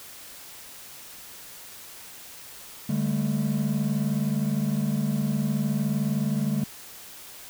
triangle chord, D suspended fourth, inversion none, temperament equal with one note detuned, 146.83 / 200.5 / 220 Hz, D3 / G3 / A3, 0 / +39 / 0 cents, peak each -25 dBFS, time 2.89-6.64 s, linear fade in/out 5 ms, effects tanh soft clip ceiling -14 dBFS + white hiss -44 dBFS RMS until 7.49 s

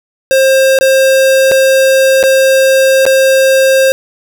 square tone with dropouts, 532 Hz, C5, 29 cents sharp, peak -6 dBFS, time 0.31-3.92 s, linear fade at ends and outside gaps 0 ms, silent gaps 0.788-0.81 / 1.514-1.518 / 2.229-2.237 / 3.054-3.064 s, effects none

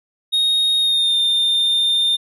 triangle tone with pitch glide, 3729 to 3617 Hz, A#7 to A7, 0 to +47 cents, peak -13 dBFS, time 0.32-2.17 s, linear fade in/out 20 ms, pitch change -53 cents, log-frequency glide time 0.79-1.17 s, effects none

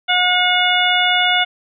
harmonic tone with a mistuned harmonic, 724 Hz, F#5, 38 cents flat, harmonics 1 / 2 / 3 / 4 / 5, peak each -19 / -19 / -19 / -19 / -19 dBFS, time 0.08-1.45 s, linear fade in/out 20 ms, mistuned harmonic 5, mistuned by -56 cents, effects none

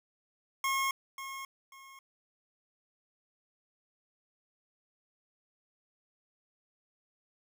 25% pulse tone with echo, 1082 Hz, C#6, 42 cents flat, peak -25 dBFS, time 0.64-0.91 s, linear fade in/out 2 ms, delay 540 ms, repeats 2, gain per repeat -11 dB, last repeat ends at 1.99 s, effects none

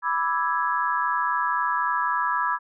sine chord, E dominant seventh, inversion second, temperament equal, 987.8 / 1174.7 / 1318.5 / 1661.2 Hz, B5 / D6 / E6 / G#6, 0 / 0 / 0 / 0 cents, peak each -25 / -28 / -28 / -28 dBFS, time 0.02-2.59 s, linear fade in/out 50 ms, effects none

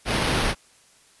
pink noise with sample-and-hold, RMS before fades -23 dBFS, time 0.05-0.55 s, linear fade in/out 50 ms, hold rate 7350 Hz, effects white hiss -56 dBFS RMS until 1.2 s + resampled to 24000 Hz

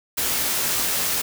white noise with comb filter, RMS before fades -23 dBFS, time 0.17-1.22 s, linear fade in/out 10 ms, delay 17 ms, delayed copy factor +0.5, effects none

